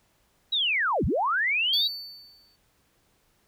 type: linear two-way sweep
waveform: sine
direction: down then up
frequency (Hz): 3951 to 42.82 to 3951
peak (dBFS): -22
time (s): 0.52-1.88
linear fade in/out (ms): 10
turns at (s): 1.05
type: tone with exponential decay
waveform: triangle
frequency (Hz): 4500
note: C#8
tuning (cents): +25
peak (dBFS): -22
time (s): 1.73-2.56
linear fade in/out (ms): 5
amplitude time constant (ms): 180
effects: pink hiss -67 dBFS RMS until 3.47 s